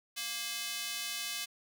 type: tone with high-pass filter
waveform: square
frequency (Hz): 233.1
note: A#3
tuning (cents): 0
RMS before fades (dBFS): -38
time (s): 0.16-1.46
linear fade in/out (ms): 20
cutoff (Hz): 3000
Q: 1
effects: none